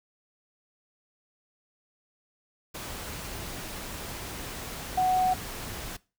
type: tone in noise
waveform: sine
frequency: 741 Hz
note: F#5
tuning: 2 cents sharp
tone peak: -21 dBFS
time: 4.97-5.34 s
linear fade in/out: 10 ms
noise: pink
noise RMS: -38 dBFS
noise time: 2.74-5.97 s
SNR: +14 dB
effects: noise-tail reverb RT60 0.3 s tail -21 dB re dry